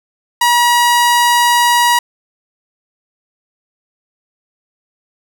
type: tone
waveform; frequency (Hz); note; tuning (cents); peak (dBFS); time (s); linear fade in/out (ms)
sawtooth; 960; B5; -49; -5; 0.41-1.99; 5
effects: none

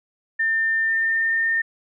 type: tone with pitch glide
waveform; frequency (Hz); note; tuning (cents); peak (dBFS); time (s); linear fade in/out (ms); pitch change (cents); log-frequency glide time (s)
sine; 1800 to 1817.8; A6 to A#6; +39 to -44; -18; 0.39-1.62; 10; +17; 0.8-1.48
effects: none

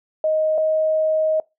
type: tone pair in turn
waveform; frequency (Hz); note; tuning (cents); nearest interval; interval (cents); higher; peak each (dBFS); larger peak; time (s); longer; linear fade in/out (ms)
sine; 625 / 627.8; D#5 / D#5; +8 / +15; unison; 7; second; -16; neither; 0.24-0.58 / 0.58-1.4; second; 2
effects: noise-tail reverb RT60 0.2 s tail -22 dB re dry

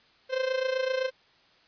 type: tone with amplitude modulation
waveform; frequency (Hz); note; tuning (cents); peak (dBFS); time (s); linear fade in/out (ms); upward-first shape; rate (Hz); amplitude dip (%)
45% pulse; 520; C5; -11; -23; 0.29-1.11; 50; sine; 27.8; 70
effects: white hiss -61 dBFS RMS until 1.67 s + resampled to 11025 Hz

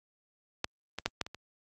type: clicks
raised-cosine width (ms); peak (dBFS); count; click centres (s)
0.2; -12 / -18 / -10 / -12 / -25 / -26; 6; 0.644 / 0.986 / 1.06 / 1.213 / 1.265 / 1.346
effects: high-pass 60 Hz 12 dB/octave + Opus 48 kbps

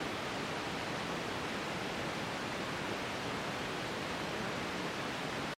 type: band-pass noise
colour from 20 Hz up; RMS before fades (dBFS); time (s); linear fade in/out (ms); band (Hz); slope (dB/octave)
pink; -38; 0-5.54; 5; 160 to 3400; 12
effects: MP3 64 kbps

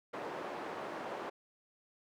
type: band-pass noise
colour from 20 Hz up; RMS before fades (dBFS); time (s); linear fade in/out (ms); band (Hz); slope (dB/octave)
white; -42; 0.13-1.3; 10; 290 to 880; 12
effects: none

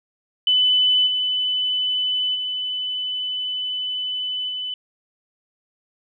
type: tone with level steps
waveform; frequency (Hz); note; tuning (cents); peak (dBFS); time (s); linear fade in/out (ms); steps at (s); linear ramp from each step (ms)
sine; 3004; F#7; +26; -14 / -19 / -23 / -25; 0.47-4.74; 2; 1.06 / 2.34 / 4.48; 20
effects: none

